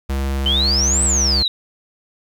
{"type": "tone", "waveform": "square", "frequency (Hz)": 67.9, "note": "C#2", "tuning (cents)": -35, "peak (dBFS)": -19, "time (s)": [0.09, 1.43], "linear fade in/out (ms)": 10}
{"type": "exponential two-way sweep", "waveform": "sine", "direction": "up then down", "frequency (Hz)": [2997, 8170, 3760], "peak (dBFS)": -15, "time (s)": [0.46, 1.48], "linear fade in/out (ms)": 2, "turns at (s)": 1.03}
{"effects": ["8-bit"]}